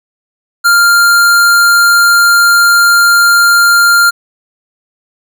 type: tone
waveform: square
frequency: 1396.9 Hz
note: F6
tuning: in tune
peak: -5 dBFS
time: 0.64-4.11 s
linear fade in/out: 20 ms
effects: none